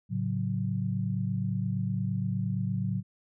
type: chord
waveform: sine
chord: F# minor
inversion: first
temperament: equal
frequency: 110 / 138.59 / 185 Hz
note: A2 / C#3 / F#3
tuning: 0 / 0 / 0 cents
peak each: -31 / -33 / -31 dBFS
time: 0.09-3.03 s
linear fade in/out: 50 ms
effects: none